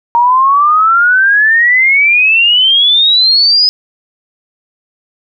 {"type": "exponential sweep", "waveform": "sine", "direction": "up", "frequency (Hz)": [933, 5070], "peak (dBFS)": -5, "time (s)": [0.15, 3.69], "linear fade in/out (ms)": 0, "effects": []}